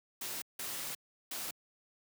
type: noise bursts at uneven times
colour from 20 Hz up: white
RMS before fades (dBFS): -40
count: 3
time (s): 0.21-0.42 / 0.59-0.95 / 1.31-1.51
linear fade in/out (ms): 5
effects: high-pass 100 Hz 12 dB/octave